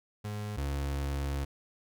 35% pulse tone pair in turn, 104.7 / 69.88 Hz, G#2 / C#2, +15 / +15 cents, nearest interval perfect fifth, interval 700 cents, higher first, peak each -33 / -29 dBFS, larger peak second, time 0.24-0.57 / 0.57-1.45 s, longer second, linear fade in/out 10 ms, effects none

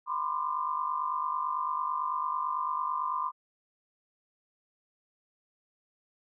sine tone cluster, 995 / 1044 / 1197 Hz, B5 / C6 / D6, +13 / -4 / +33 cents, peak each -34 / -32 / -34 dBFS, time 0.06-3.32 s, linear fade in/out 50 ms, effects none

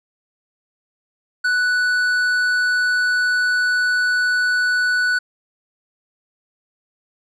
sine tone with tanh clipping, 1483 Hz, F#6, 4 cents sharp, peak -17 dBFS, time 1.44-5.19 s, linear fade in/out 10 ms, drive 9 dB, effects none

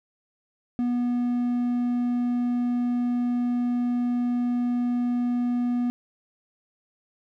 triangle tone, 243.4 Hz, B3, 25 cents flat, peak -20 dBFS, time 0.79-5.9 s, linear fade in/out 0 ms, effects none

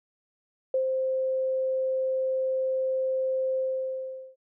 sine tone with ADSR envelope, 523.3 Hz, C5, in tune, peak -21 dBFS, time 0.74-4.36 s, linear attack 3 ms, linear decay 96 ms, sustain -3 dB, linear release 780 ms, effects none

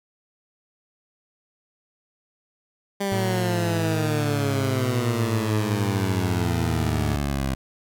15% pulse exponential sweep, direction down, 200.5 to 65.8 Hz, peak -17 dBFS, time 3-7.55 s, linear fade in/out 10 ms
40% pulse tone with vibrato, 109.2 Hz, A2, 13 cents flat, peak -24 dBFS, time 3.12-7.16 s, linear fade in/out 0 ms, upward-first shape sine, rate 1.2 Hz, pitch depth 65 cents each way
effects none

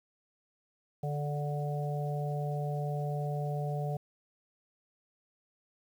harmonic tone with a mistuned harmonic, 146.83 Hz, D3, in tune, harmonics 1 / 3 / 4 / 5, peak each -32 / -41 / -41 / -40 dBFS, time 1.03-3.97 s, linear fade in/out 5 ms, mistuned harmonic 3, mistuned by -17 cents, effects 10-bit

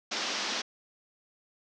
white band-pass noise, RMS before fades -33 dBFS, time 0.11-0.62 s, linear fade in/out 10 ms, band 200 to 6000 Hz, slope 48 dB/octave, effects none

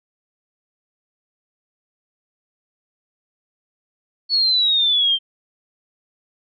sine exponential sweep, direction down, 4435 to 3136 Hz, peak -14 dBFS, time 4.29-5.19 s, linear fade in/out 50 ms, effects none

